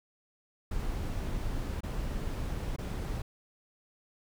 brown noise with dropouts, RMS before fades -34 dBFS, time 0.71-3.22 s, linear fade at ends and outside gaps 5 ms, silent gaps 1.807-1.833 / 2.763-2.784 s, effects none

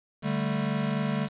square chord, D suspended fourth, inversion none, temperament equal, 146.83 / 196 / 220 Hz, D3 / G3 / A3, 0 / 0 / 0 cents, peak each -31 dBFS, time 0.22-1.29 s, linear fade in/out 50 ms, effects resampled to 8000 Hz + 8-bit

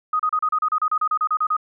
sine tone bursts, 1249 Hz, D#6, 6 cents sharp, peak -17 dBFS, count 15, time 0.13-1.567 s, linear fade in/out 5 ms, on 65 ms, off 33 ms, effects none

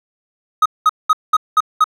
triangle tone bursts, 1260 Hz, D#6, 21 cents sharp, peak -6 dBFS, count 6, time 0.62-1.842 s, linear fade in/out 5 ms, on 37 ms, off 200 ms, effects none

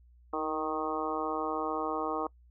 harmonic tone with a mistuned harmonic, 155.56 Hz, D#3, in tune, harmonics 2 / 3 / 4 / 5 / 6 / 7 / 8, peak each -37 / -36 / -40 / -37 / -41 / -37 / -39 dBFS, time 0.33-2.27 s, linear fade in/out 5 ms, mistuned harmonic 2, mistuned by +32 cents, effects noise-tail reverb RT60 0.1 s tail -24 dB re dry + added 60 Hz sine -56 dBFS peak until 2.5 s

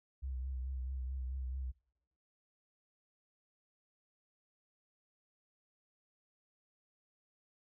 sine tone with vibrato, 64.8 Hz, C2, 16 cents flat, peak -37 dBFS, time 0.22-1.72 s, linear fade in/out 20 ms, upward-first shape triangle, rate 4.6 Hz, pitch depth 61 cents each way, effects noise-tail reverb RT60 0.8 s tail -25 dB re dry

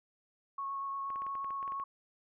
sine tone with vibrato, 1100 Hz, C#6, 14 cents flat, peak -35 dBFS, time 0.58-1.84 s, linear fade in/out 5 ms, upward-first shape sine, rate 8.5 Hz, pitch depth 10 cents each way
clicks, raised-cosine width 0.5 ms, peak -35 dBFS, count 11, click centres 1.103 / 1.159 / 1.22 / 1.266 / 1.353 / 1.445 / 1.506 / 1.628 / 1.678 / 1.721 / 1.799 s
effects none

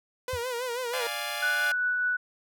sawtooth tone with vibrato, 490.6 Hz, B4, 12 cents flat, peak -26 dBFS, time 0.28-1.07 s, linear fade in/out 2 ms, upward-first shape sine, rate 6.2 Hz, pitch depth 87 cents each way
sine tone with exponential decay, 84.9 Hz, F2, 48 cents flat, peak -29 dBFS, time 0.33-0.43 s, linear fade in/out 5 ms, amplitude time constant 20 ms
10% pulse chord, D diminished, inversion none, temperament equal, 587.3 / 698.5 / 830.6 Hz, D5 / F5 / Ab5, 0 / 0 / 0 cents, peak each -27 dBFS, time 0.93-1.72 s, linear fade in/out 5 ms
sine tone with tremolo, 1480 Hz, F#6, in tune, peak -23 dBFS, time 1.42-2.17 s, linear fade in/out 10 ms, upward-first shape triangle, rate 5 Hz, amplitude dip 25%
effects none

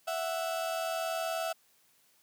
35% pulse tone pair together, 660.4 / 740 Hz, E5 / F#5, +3 / 0 cents, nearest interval major second, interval 197 cents, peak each -31 / -36 dBFS, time 0.07-1.53 s, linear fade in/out 10 ms, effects white hiss -67 dBFS RMS until 2.22 s + high-pass 100 Hz 12 dB/octave

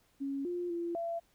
sine tone with pitch steps, 276 / 352.3 / 341.8 / 675 Hz, C#4 / F4 / F4 / E5, -7 / +15 / -37 / +41 cents, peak -33 dBFS, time 0.2-1.2 s, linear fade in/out 20 ms, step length 250 ms, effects pink hiss -70 dBFS RMS until 1.34 s

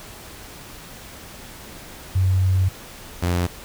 sine / sawtooth tone pair in turn, 93.6 / 88 Hz, F#2 / F2, +20 / +14 cents, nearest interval minor second, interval 106 cents, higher first, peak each -15 dBFS, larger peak neither, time 2.15-2.69 / 3.22-3.47 s, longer first, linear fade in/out 10 ms, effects pink hiss -40 dBFS RMS until 3.64 s

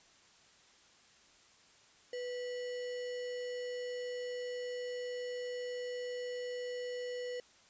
sine tone with sample-and-hold, 493.9 Hz, B4, in tune, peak -37 dBFS, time 2.13-7.4 s, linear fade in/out 2 ms, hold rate 2450 Hz, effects white hiss -63 dBFS RMS until 7.69 s + resampled to 16000 Hz

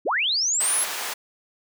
sine linear sweep, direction up, 196 to 11390 Hz, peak -20 dBFS, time 0.05-0.85 s, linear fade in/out 20 ms
pink high-pass noise, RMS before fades -30 dBFS, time 0.6-1.14 s, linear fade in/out 10 ms, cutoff 790 Hz, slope 12 dB/octave
effects none

